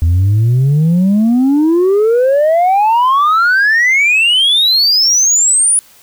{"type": "exponential sweep", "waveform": "sine", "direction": "up", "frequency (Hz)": [80.3, 9970], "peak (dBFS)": -5, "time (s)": [0.02, 5.79], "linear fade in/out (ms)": 0, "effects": ["tanh soft clip ceiling -6 dBFS", "white hiss -44 dBFS RMS until 6.02 s"]}